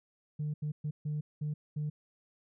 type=tone bursts at uneven times; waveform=sine; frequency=150.1 Hz; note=D3; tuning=38 cents sharp; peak=-30 dBFS; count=6; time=0.39-0.54 / 0.62-0.72 / 0.84-0.91 / 1.05-1.21 / 1.41-1.54 / 1.76-1.9 s; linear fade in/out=10 ms; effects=tanh soft clip ceiling -29 dBFS